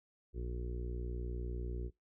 harmonic tone, 60 Hz, B1, 49 cents flat, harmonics 1 / 2 / 3 / 4 / 5 / 6 / 7 / 8, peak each -38 / -47 / -53 / -55 / -56 / -48 / -52 / -61 dBFS, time 0.33-1.91 s, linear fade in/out 50 ms, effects noise-tail reverb RT60 0.2 s tail -24 dB re dry

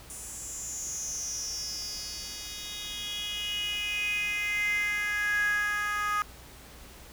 10% pulse tone with high-pass filter sweep, 415.3 Hz, G#4, in tune, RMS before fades -32 dBFS, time 0.1-6.22 s, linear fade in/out 0 ms, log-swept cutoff 8500 to 1300 Hz, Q 8, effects added 60 Hz sine -52 dBFS peak until 7.12 s + pink hiss -50 dBFS RMS until 7.12 s

